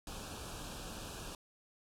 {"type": "band-stop noise", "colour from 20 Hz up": "pink", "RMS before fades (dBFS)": -45, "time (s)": [0.07, 1.35], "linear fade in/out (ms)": 2, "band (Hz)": [1700, 2400], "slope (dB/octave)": 96, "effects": ["low-pass 11000 Hz 12 dB/octave"]}